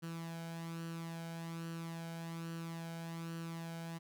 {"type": "tone with flanger", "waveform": "sawtooth", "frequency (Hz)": 165.9, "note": "E3", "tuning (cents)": 11, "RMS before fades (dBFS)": -44, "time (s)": [0.02, 3.99], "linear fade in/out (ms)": 20, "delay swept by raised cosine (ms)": [0.68, 1.32], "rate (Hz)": 1.2, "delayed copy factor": 0.55, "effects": []}